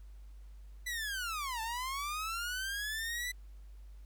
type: linear two-way sweep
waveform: sawtooth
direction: down then up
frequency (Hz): 2000 to 877 to 2000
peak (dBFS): -32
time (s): 0.86-3.32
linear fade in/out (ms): 10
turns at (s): 1.61
effects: added 50 Hz sine -48 dBFS peak until 4.05 s + pink hiss -71 dBFS RMS until 4.05 s